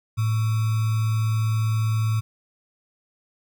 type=tone with sample-and-hold; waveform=sine; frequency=110 Hz; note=A2; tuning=in tune; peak=-19 dBFS; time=0.17-2.21 s; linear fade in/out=20 ms; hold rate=1225 Hz; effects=none